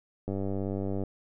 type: click train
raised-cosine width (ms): 2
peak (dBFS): -20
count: 75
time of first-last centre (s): 0.28-1.037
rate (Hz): 97.8
effects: none